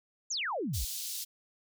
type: exponential sweep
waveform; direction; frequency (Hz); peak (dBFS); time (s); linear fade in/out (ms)
sine; down; 7540 to 43.02; -31; 0.3-0.85; 10
type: high-pass noise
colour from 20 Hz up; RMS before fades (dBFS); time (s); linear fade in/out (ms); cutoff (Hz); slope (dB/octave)
pink; -38; 0.73-1.25; 20; 3900; 24
effects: none